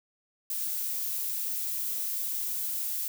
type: noise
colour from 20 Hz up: violet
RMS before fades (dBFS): -32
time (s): 0.5-3.08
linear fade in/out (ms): 2
effects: none